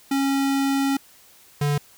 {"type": "tone pair in turn", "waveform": "square", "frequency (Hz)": [274.3, 145.31], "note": ["C#4", "D3"], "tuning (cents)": [-18, -18], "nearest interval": "major seventh", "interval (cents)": 1100, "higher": "first", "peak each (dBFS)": -20, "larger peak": "neither", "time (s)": [[0.11, 0.97], [1.61, 1.78]], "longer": "first", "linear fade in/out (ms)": 5, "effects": ["white hiss -52 dBFS RMS until 1.97 s"]}